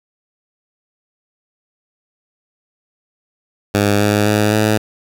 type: tone with pitch steps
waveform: 10% pulse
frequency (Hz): 102 / 103.78 / 105.6 / 107.44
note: G#2 / G#2 / G#2 / A2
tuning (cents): -31 / -1 / +29 / -41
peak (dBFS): -4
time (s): 3.74-4.78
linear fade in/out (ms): 10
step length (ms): 260
effects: 7-bit